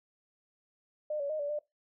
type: tone with pitch steps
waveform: sine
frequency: 605 / 566 / 618 / 577 / 596 Hz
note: D#5 / C#5 / D#5 / D5 / D5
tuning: -49 / +36 / -12 / -31 / +25 cents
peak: -31 dBFS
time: 1.1-1.59 s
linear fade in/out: 5 ms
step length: 98 ms
effects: noise-tail reverb RT60 0.2 s tail -21 dB re dry